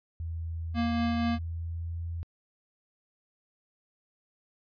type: tone with pitch glide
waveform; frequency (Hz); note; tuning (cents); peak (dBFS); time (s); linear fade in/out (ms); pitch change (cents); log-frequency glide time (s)
sine; 82.41 to 84.14; E2 to E2; 0 to +36; -32; 0.2-2.23; 0; +36; 1.12-2.04
type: tone with tremolo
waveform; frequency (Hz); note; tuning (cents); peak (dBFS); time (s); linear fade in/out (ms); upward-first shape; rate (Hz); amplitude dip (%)
square; 233.9; A#3; +6; -26; 0.74-1.39; 50; triangle; 4.2; 25
effects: resampled to 11025 Hz